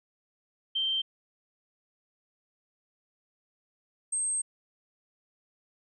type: tone pair in turn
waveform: sine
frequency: 3136 / 8372 Hz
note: G7 / C9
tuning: 0 / 0 cents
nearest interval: octave + perfect fourth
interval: 1700 cents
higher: second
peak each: -26 / -27 dBFS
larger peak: first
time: 0.75-1.02 / 4.12-4.42 s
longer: second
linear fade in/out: 10 ms
effects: none